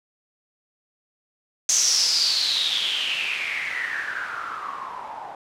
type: noise with low-pass filter sweep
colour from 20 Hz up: blue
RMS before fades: -25 dBFS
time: 1.69-5.35 s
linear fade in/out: 2 ms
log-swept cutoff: 6400 to 800 Hz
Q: 7.9
effects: none